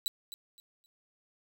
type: tone with echo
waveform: sawtooth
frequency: 3947 Hz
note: B7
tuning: 2 cents flat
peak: -26 dBFS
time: 0.06-0.08 s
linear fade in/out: 0 ms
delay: 260 ms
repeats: 3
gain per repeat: -12 dB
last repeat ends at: 0.86 s
effects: none